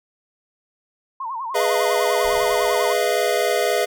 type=tone with vibrato; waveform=sine; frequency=987.8 Hz; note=B5; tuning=in tune; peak=-25 dBFS; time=1.2-2.93 s; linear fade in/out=5 ms; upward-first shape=sine; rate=10 Hz; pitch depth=180 cents each way
type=chord; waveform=square; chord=F half-diminished seventh; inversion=first; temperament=equal with one note detuned; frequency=415.3 / 493.9 / 622.3 / 686.1 Hz; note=Ab4 / Cb5 / Eb5 / F5; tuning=0 / 0 / 0 / -31 cents; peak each=-24 dBFS; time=1.54-3.86 s; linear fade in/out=20 ms
type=noise with exponential decay; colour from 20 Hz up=brown; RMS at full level=-38 dBFS; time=2.24-3.62 s; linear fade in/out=1 ms; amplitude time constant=300 ms
effects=none